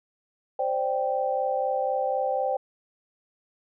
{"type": "chord", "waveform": "sine", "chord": "C suspended second", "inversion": "none", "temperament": "equal", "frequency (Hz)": [523.3, 587.3, 784], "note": ["C5", "D5", "G5"], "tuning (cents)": [0, 0, 0], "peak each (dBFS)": [-27, -30, -27], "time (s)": [0.59, 2.57], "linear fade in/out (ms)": 5, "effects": []}